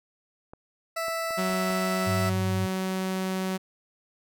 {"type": "clicks", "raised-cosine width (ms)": 1, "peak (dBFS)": -29, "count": 6, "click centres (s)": [0.535, 1.083, 1.307, 1.497, 1.534, 1.705]}
{"type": "tone", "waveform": "20% pulse", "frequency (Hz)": 659.3, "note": "E5", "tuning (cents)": 0, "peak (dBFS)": -23, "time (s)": [0.96, 2.3], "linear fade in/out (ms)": 10}
{"type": "tone with pitch glide", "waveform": "sawtooth", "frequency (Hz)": [186.4, 188.13], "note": ["F#3", "F#3"], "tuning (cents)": [13, 29], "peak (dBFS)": -23, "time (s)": [1.37, 3.58], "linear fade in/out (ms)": 20, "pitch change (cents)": 16, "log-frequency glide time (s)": [1.65, 2.78]}
{"type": "tone with vibrato", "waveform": "sine", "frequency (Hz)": 100.4, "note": "G2", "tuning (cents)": 42, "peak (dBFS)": -26, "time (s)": [2.06, 2.67], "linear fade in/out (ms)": 20, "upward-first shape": "sine", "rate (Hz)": 9.7, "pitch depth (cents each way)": 23}
{"effects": []}